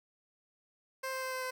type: tone with pitch steps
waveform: 15% pulse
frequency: 526 / 522.7 / 519.4 / 516.1 / 512.8 Hz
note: C5 / C5 / C5 / C5 / C5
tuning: +9 / -2 / -13 / -24 / -35 cents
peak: -29 dBFS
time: 1.03-1.51 s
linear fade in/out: 10 ms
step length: 96 ms
effects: none